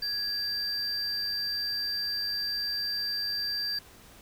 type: tone pair together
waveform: triangle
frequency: 1661.2 / 4699 Hz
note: G#6 / D8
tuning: 0 / 0 cents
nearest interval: octave + tritone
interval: 1800 cents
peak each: -38 / -28 dBFS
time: 0.02-3.79 s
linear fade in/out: 5 ms
effects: pink hiss -53 dBFS RMS until 4.21 s